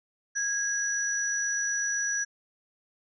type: tone pair together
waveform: sine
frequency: 1647 / 5874 Hz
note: G#6 / F#8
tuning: -15 / -13 cents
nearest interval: octave + minor seventh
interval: 2202 cents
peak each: -29 / -29 dBFS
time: 0.35-2.25 s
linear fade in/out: 20 ms
effects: none